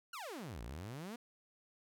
sawtooth exponential two-way sweep, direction down then up, 1480 to 52.2 to 248.1 Hz, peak -40 dBFS, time 0.13-1.16 s, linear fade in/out 5 ms, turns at 0.62 s, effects none

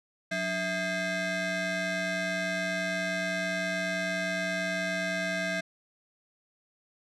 25% pulse ring-modulated tone, 473.9 Hz, A#4, 28 cents sharp, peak -22 dBFS, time 0.31-5.61 s, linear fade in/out 10 ms, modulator 1130 Hz, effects low-pass 7000 Hz 12 dB/octave

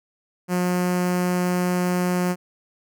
sawtooth tone with notch filter, 179.5 Hz, F3, 48 cents sharp, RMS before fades -22 dBFS, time 0.48-2.36 s, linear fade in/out 50 ms, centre 3600 Hz, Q 1.5, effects none

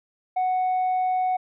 sine tone with tanh clipping, 740 Hz, F#5, in tune, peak -21 dBFS, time 0.36-1.37 s, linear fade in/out 10 ms, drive 1 dB, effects none

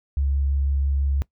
sine tone with vibrato, 69.3 Hz, C#2, in tune, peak -19 dBFS, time 0.17-1.22 s, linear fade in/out 0 ms, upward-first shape triangle, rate 6 Hz, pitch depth 12 cents each way, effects noise-tail reverb RT60 0.1 s tail -21 dB re dry

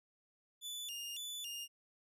sawtooth tone with vibrato, 3136 Hz, G7, in tune, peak -39 dBFS, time 0.61-1.68 s, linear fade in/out 50 ms, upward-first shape square, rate 1.8 Hz, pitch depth 180 cents each way, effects none

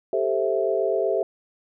sine chord, A minor seventh, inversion third, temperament equal with one note detuned, 392 / 440 / 525.4 / 659.3 Hz, G4 / A4 / C5 / E5, 0 / 0 / +7 / 0 cents, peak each -25 / -26 / -27 / -25 dBFS, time 0.13-1.23 s, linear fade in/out 2 ms, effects none

